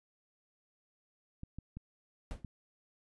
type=clicks; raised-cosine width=5 ms; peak=-31 dBFS; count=4; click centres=1.434 / 1.586 / 1.77 / 2.447 s
type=noise with exponential decay; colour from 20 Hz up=brown; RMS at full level=-36 dBFS; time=2.31-2.45 s; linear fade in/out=0 ms; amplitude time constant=30 ms
effects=resampled to 24000 Hz